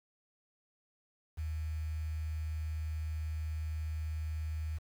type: tone with quantisation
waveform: sine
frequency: 78.3 Hz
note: D#2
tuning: 11 cents sharp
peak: -34 dBFS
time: 1.37-4.79 s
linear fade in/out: 20 ms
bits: 9
effects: none